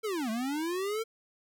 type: linear two-way sweep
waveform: square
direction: down then up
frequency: 457.4 to 213.8 to 457.4 Hz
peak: -31 dBFS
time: 0.03-1.04 s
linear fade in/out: 20 ms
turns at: 0.3 s
effects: none